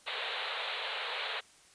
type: band-pass noise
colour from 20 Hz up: white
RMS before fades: -37 dBFS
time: 0.06-1.41 s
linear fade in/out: 20 ms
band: 420 to 4100 Hz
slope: 96 dB/octave
effects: white hiss -60 dBFS RMS until 1.74 s + resampled to 22050 Hz